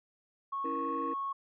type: tone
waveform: sine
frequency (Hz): 1100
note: C#6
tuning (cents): -14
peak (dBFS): -32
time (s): 0.52-1.33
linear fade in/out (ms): 10
type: chord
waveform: sine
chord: A# diminished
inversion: first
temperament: equal with one note detuned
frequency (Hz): 277.2 / 329.6 / 471.3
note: C#4 / E4 / A#4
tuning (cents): 0 / 0 / +19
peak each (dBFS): -38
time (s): 0.64-1.14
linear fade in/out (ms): 10
effects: tanh soft clip ceiling -25 dBFS